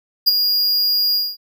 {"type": "tone with ADSR envelope", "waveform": "square", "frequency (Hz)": 4847, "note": "D#8", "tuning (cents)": -46, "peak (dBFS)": -8, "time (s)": [0.26, 1.37], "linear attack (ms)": 20, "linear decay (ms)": 22, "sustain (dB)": -7, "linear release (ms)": 220, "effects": []}